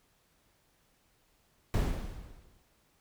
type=noise with exponential decay; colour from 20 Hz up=brown; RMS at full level=-25 dBFS; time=1.74-2.62 s; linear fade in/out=0 ms; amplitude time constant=190 ms; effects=pink hiss -70 dBFS RMS until 3 s